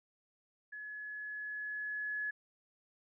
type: tone with level ramp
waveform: sine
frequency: 1699 Hz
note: G#6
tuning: 39 cents sharp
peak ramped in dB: -43 to -34 dBFS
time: 0.72-2.31 s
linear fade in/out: 10 ms
effects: none

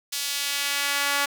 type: tone with high-pass filter sweep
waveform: sawtooth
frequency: 283.5 Hz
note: C#4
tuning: 39 cents sharp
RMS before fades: -26 dBFS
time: 0.12-1.26 s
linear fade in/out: 10 ms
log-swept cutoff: 4200 to 1200 Hz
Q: 0.94
effects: 7-bit

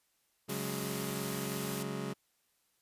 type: chord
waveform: 25% pulse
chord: C# suspended fourth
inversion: none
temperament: just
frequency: 138.59 / 184.79 / 207.9 Hz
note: C#3 / F#3 / G#3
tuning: 0 / -2 / +2 cents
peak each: -37 dBFS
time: 0.48-2.14 s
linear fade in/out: 20 ms
type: noise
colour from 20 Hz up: white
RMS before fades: -42 dBFS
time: 0.49-1.83 s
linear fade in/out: 5 ms
effects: white hiss -75 dBFS RMS until 2.81 s + resampled to 32000 Hz

